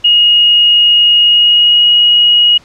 sine tone with pitch glide, 2874 to 2894 Hz, F7 to F#7, +49 to -39 cents, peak -4 dBFS, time 0.04-2.58 s, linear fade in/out 10 ms, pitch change +12 cents, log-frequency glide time 1.22-1.88 s, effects pink hiss -43 dBFS RMS until 2.64 s + low-pass 6000 Hz 12 dB/octave

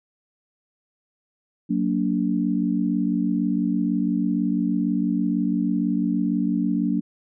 sine chord, Gb augmented, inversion none, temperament just, 185 / 231.2 / 289.1 Hz, Gb3 / Bb3 / D4, 0 / -14 / -27 cents, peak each -24 dBFS, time 1.69-7.01 s, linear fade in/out 20 ms, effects none

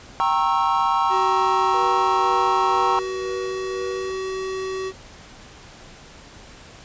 triangle chord, G diminished seventh, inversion none, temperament equal with one note detuned, 784 / 932.3 / 1089.1 / 1318.5 Hz, G5 / Bb5 / Db6 / Fb6, 0 / 0 / -31 / 0 cents, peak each -22 / -20 / -20 / -23 dBFS, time 0.2-2.99 s, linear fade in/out 0 ms
square tone with pitch glide, 376.5 to 379.1 Hz, F#4 to F#4, +30 to +42 cents, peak -26 dBFS, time 1.09-4.93 s, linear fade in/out 50 ms, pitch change +12 cents, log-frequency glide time 3.26-4.19 s
triangle tone with tremolo, 483 Hz, B4, 39 cents flat, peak -27 dBFS, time 1.74-4.1 s, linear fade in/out 0 ms, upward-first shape sine, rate 2 Hz, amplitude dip 65%
effects pink hiss -44 dBFS RMS until 6.84 s + resampled to 16000 Hz

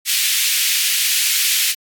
pink high-pass noise, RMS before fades -17 dBFS, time 0.05-1.75 s, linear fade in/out 50 ms, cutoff 2300 Hz, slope 24 dB/octave, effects AAC 64 kbps

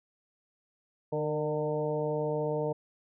harmonic tone with a mistuned harmonic, 150.8 Hz, D3, 46 cents sharp, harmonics 1 / 2 / 3 / 4 / 5 / 6, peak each -35 / -39 / -31 / -34 / -44 / -40 dBFS, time 1.12-2.73 s, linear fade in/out 10 ms, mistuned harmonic 3, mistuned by +25 cents, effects none

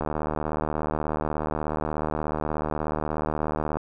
click train, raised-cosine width 1 ms, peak -13 dBFS, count 289, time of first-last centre 0.01-3.77 s, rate 76.6 Hz, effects none

